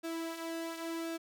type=tone with flanger; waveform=sawtooth; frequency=329.8 Hz; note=E4; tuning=1 cent sharp; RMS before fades=-39 dBFS; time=0.03-1.18 s; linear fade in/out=20 ms; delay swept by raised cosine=0.95 to 3.95 ms; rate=0.93 Hz; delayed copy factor=-0.5; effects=none